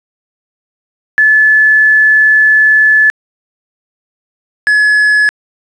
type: tone pair in turn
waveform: sine / triangle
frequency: 1729 / 1702.2 Hz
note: A6 / G#6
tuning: -31 / +42 cents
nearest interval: unison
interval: 27 cents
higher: first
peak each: -4 dBFS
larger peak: neither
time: 1.18-3.1 / 4.67-5.29 s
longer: first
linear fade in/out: 0 ms
effects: resampled to 22050 Hz + 7-bit